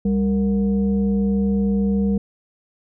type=tone with frequency modulation; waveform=sine; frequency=199.2 Hz; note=G3; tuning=28 cents sharp; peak=-16 dBFS; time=0.05-2.18 s; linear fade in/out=5 ms; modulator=265 Hz; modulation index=0.57; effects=none